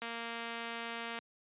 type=click train; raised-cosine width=0.3 ms; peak=-25 dBFS; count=272; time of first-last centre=0.02-1.188 s; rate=232 Hz; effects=high-pass 150 Hz 12 dB/octave + resampled to 8000 Hz